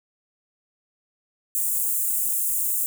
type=high-pass noise; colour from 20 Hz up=white; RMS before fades=-24 dBFS; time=1.55-2.86 s; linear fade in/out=0 ms; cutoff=7400 Hz; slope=48 dB/octave; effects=none

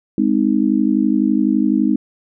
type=chord; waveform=sine; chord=Ab major; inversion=none; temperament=just; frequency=207.7 / 259.6 / 311.5 Hz; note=Ab3 / C4 / Eb4; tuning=0 / -13 / +2 cents; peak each=-17 dBFS; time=0.18-1.96 s; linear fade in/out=2 ms; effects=none

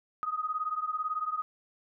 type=beating tone pair; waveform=sine; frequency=1244.5 / 1262.5 Hz; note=D#6 / D#6; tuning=0 / +25 cents; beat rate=18 Hz; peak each=-32 / -34 dBFS; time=0.23-1.42 s; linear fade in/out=0 ms; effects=none

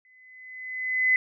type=tone with exponential growth; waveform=sine; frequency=2025 Hz; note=B6; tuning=43 cents sharp; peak=-16 dBFS; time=0.05-1.16 s; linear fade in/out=1 ms; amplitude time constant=240 ms; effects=none

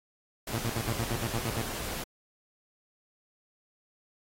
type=noise; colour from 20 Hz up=pink; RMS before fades=-37 dBFS; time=0.47-2.04 s; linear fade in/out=5 ms
type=tone bursts; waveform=sawtooth; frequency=115.1 Hz; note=A#2; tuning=22 cents flat; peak=-25 dBFS; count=10; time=0.53-1.619 s; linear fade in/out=5 ms; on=54 ms; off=61 ms
effects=AAC 48 kbps

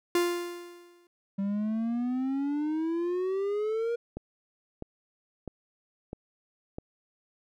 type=tone with exponential decay; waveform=45% pulse; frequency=349.2 Hz; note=F4; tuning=in tune; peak=-21 dBFS; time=0.15-1.07 s; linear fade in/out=2 ms; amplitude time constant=200 ms
type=exponential sweep; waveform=triangle; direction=up; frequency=194.6 to 475.7 Hz; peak=-25 dBFS; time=1.38-3.96 s; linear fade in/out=10 ms
type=click train; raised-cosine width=2 ms; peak=-23 dBFS; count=5; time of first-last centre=4.17-6.784 s; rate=1.53 Hz
effects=none

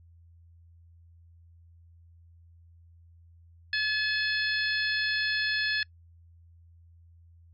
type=harmonic tone; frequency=858 Hz; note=A5; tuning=44 cents flat; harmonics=2 / 3 / 4 / 5 / 6; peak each=-27 / -35 / -36 / -33 / -38 dBFS; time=3.73-5.83 s; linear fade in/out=2 ms; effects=noise-tail reverb RT60 0.1 s tail -26 dB re dry + added 84 Hz sine -53 dBFS peak until 7.53 s

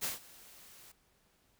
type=noise with ADSR envelope; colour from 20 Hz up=white; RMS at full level=-34 dBFS; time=0.01-0.92 s; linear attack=29 ms; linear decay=150 ms; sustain=-22 dB; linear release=7 ms; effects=pink hiss -71 dBFS RMS until 1.59 s

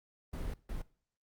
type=noise bursts at uneven times; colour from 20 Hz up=brown; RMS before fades=-38 dBFS; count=2; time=0.33-0.54 / 0.69-0.82 s; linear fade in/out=5 ms; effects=noise-tail reverb RT60 0.5 s tail -21 dB re dry + Opus 32 kbps

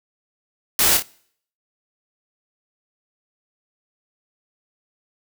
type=noise with echo; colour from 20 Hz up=white; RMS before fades=-17 dBFS; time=0.79-0.97 s; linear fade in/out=2 ms; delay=27 ms; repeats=2; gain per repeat=-6 dB; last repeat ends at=1.024 s; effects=noise-tail reverb RT60 0.6 s tail -24 dB re dry

